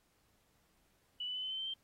sine tone with pitch steps, 2960 / 2989 / 3019 / 3048 / 3079 / 3109 / 3140 Hz, F#7 / F#7 / F#7 / G7 / G7 / G7 / G7, 0 / +17 / +34 / -49 / -32 / -15 / +2 cents, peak -37 dBFS, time 1.2-1.739 s, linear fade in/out 5 ms, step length 77 ms, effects pink hiss -74 dBFS RMS until 1.83 s + AAC 48 kbps

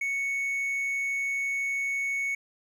triangle tone, 2217 Hz, C#7, in tune, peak -25 dBFS, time 0.01-2.35 s, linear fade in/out 5 ms, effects none

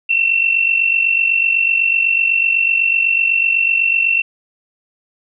sine tone pair together, 2664 / 2712 Hz, E7 / E7, +18 / +49 cents, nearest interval unison, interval 31 cents, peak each -18 / -13 dBFS, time 0.09-4.22 s, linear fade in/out 10 ms, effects none

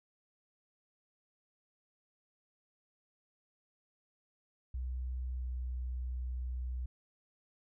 sine tone with pitch glide, 63 to 62.38 Hz, B1 to B1, +35 to +18 cents, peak -35 dBFS, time 4.74-6.86 s, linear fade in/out 5 ms, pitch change -17 cents, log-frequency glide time 5.38-5.45 s, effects none

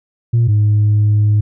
sine tone pair in turn, 117 / 105.05 Hz, A#2 / G#2, +7 / +20 cents, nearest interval major second, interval 187 cents, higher first, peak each -7 dBFS, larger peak neither, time 0.33-0.48 / 0.48-1.41 s, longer second, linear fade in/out 10 ms, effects tanh soft clip ceiling -7 dBFS

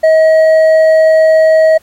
sine tone with hard clipping, 636 Hz, D#5, 38 cents sharp, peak -5 dBFS, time 0.03-1.78 s, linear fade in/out 10 ms, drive 4 dB, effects pink hiss -48 dBFS RMS until 1.82 s + MP3 64 kbps

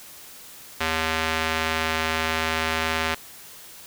square tone with band-pass filter, 80.2 Hz, E2, 47 cents flat, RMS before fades -25 dBFS, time 0.8-3.15 s, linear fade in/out 10 ms, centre 2200 Hz, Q 0.86, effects white hiss -44 dBFS RMS until 3.86 s

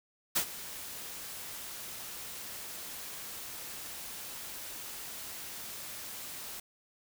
white noise with ADSR envelope, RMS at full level -27 dBFS, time 0.35-6.6 s, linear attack 16 ms, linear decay 80 ms, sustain -16 dB, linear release 4 ms, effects none

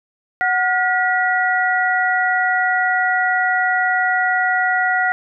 sine tone cluster, 741 / 1435 / 1937 Hz, F#5 / F6 / B6, +2 / +47 / -34 cents, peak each -19 dBFS, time 0.41-5.12 s, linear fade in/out 0 ms, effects none

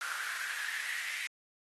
pink noise with high-pass filter sweep, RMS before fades -38 dBFS, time 0.01-1.27 s, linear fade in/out 0 ms, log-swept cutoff 1400 to 2100 Hz, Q 7.1, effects AAC 32 kbps

